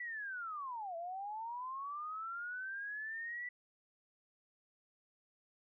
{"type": "linear two-way sweep", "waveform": "sine", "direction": "down then up", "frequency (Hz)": [1975.5, 659.3, 1975.5], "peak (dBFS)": -40, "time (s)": [0, 3.49], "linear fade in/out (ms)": 5, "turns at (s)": 0.96, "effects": []}